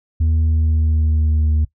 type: tone with pitch glide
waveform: sine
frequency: 79.7 to 76.81 Hz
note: D#2 to D#2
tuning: +42 to -22 cents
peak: -10 dBFS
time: 0.2-1.65 s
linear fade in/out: 10 ms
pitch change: -64 cents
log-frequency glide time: 0.4-1.53 s
effects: noise-tail reverb RT60 0.1 s tail -20 dB re dry + tanh soft clip ceiling -12 dBFS